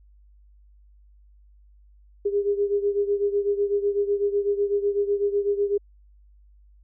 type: beating tone pair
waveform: sine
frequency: 403.5 / 411.5 Hz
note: G#4 / G#4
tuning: -50 / -16 cents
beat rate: 8 Hz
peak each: -22 / -26 dBFS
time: 2.25-5.78 s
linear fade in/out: 10 ms
effects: added 50 Hz sine -51 dBFS peak until 6.83 s